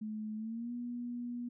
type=tone with pitch glide; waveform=sine; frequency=215.2 to 241.6 Hz; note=A3 to B3; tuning=-38 to -38 cents; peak=-37 dBFS; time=0.01-1.49 s; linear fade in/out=10 ms; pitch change=+200 cents; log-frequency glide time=0.36-0.72 s; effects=none